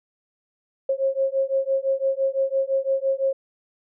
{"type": "beating tone pair", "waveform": "sine", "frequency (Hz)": [536, 541.9], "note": ["C5", "C#5"], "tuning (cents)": [42, -39], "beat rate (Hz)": 5.9, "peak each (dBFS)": -23, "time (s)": [0.89, 3.33], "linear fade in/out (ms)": 5, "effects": []}